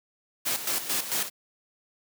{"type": "noise with tremolo", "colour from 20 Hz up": "white", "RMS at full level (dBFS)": -27, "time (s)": [0.45, 1.3], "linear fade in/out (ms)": 20, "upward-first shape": "square", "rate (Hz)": 4.5, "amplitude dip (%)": 65, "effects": ["high-pass 150 Hz 12 dB/octave"]}